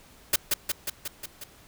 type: noise with echo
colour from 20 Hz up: white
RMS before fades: -21 dBFS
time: 0.33-0.36 s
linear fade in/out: 5 ms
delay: 180 ms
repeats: 6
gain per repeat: -3 dB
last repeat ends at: 1.44 s
effects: pink hiss -54 dBFS RMS until 1.67 s